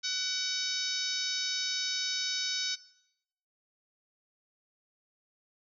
harmonic tone with a mistuned harmonic, 756 Hz, F#5, 37 cents sharp, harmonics 2 / 3 / 4 / 5 / 6 / 7 / 8 / 9, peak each -41 / -41 / -43 / -36 / -38 / -36 / -39 / -49 dBFS, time 0.03-2.76 s, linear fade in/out 20 ms, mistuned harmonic 2, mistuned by -30 cents, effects noise-tail reverb RT60 0.8 s tail -19 dB re dry

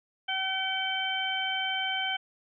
harmonic tone with a mistuned harmonic, 762 Hz, G5, 49 cents flat, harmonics 1 / 2 / 3 / 4, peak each -34 / -34 / -35 / -31 dBFS, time 0.28-2.17 s, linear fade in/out 10 ms, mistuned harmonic 4, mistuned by +25 cents, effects none

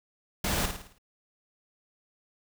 pink noise with echo, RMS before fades -29 dBFS, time 0.44-0.66 s, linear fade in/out 5 ms, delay 54 ms, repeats 6, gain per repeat -6 dB, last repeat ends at 0.984 s, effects none

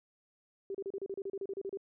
sine tone bursts, 392 Hz, G4, in tune, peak -35 dBFS, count 14, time 0.7-1.773 s, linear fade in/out 2 ms, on 46 ms, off 33 ms, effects none

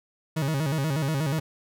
40% pulse tone with vibrato, 147.3 Hz, D3, 6 cents sharp, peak -23 dBFS, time 0.36-1.4 s, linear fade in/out 10 ms, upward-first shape square, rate 8.3 Hz, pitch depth 130 cents each way, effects none

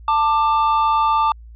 triangle tone pair together, 888 / 1185.3 Hz, A5 / D6, +16 / +16 cents, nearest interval perfect fourth, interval 500 cents, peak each -15 dBFS, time 0.08-1.32 s, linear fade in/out 2 ms, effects added 57 Hz sine -37 dBFS peak until 1.55 s + resampled to 11025 Hz

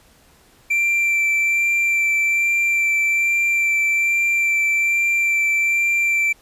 triangle tone with vibrato, 2349 Hz, D7, in tune, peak -14 dBFS, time 0.7-6.33 s, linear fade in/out 10 ms, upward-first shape sine, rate 1.2 Hz, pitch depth 11 cents each way, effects pink hiss -53 dBFS RMS until 6.41 s + resampled to 32000 Hz

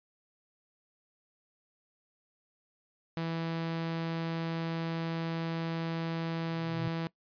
sawtooth tone, 164.81 Hz, E3, in tune, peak -28 dBFS, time 3.17-7.07 s, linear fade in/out 0 ms
triangle tone with exponential growth, 126.1 Hz, B2, 36 cents sharp, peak -29 dBFS, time 6.37-6.88 s, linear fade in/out 2 ms, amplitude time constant 110 ms
effects noise-tail reverb RT60 0.1 s tail -21 dB re dry + resampled to 11025 Hz

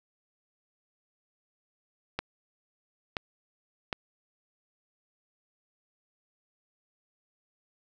clicks, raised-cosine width 0.3 ms, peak -14 dBFS, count 3, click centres 2.19 / 3.168 / 3.928 s, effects none

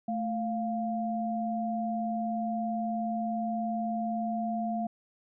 sine tone pair together, 220.4 / 698.5 Hz, A3 / F5, +3 / 0 cents, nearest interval octave + minor sixth, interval 1997 cents, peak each -31 / -32 dBFS, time 0.08-4.87 s, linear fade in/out 5 ms, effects none

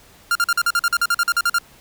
45% pulse tone bursts, 1396.9 Hz, F6, in tune, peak -15 dBFS, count 15, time 0.31-1.585 s, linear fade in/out 2 ms, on 43 ms, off 45 ms, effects pink hiss -49 dBFS RMS until 1.8 s

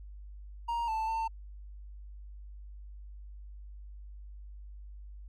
triangle tone with pitch steps, 937 / 883 / 898 Hz, A#5 / A5 / A5, +9 / +6 / +35 cents, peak -28 dBFS, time 0.68-1.28 s, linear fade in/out 10 ms, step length 200 ms, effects added 50 Hz sine -44 dBFS peak until 5.28 s

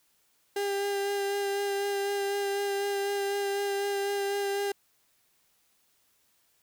35% pulse tone with vibrato, 400.3 Hz, G4, 36 cents sharp, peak -26 dBFS, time 0.56-4.72 s, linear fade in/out 5 ms, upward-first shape sine, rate 4 Hz, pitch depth 15 cents each way, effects white hiss -69 dBFS RMS until 6.62 s

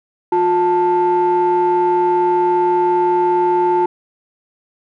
triangle ring-modulated tone, 262.6 Hz, C4, 6 cents sharp, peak -6 dBFS, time 0.32-3.86 s, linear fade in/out 5 ms, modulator 620 Hz, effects tanh soft clip ceiling -5 dBFS

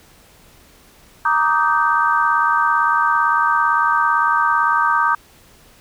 sine chord, Eb major seventh, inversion second, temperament just, 933.4 / 1166.7 / 1244.5 / 1555.6 Hz, Bb5 / D6 / Eb6 / G6, +2 / -12 / 0 / -14 cents, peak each -19 dBFS, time 1.25-5.15 s, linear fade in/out 5 ms, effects pink hiss -49 dBFS RMS until 5.8 s

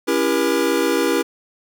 square chord, C# diminished seventh, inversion none, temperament just, 277.2 / 332.6 / 399.1 / 479 Hz, C#4 / E4 / G4 / Bb4, 0 / +16 / +31 / +47 cents, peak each -24 / -22 / -23 / -22 dBFS, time 0.07-1.23 s, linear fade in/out 20 ms, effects none

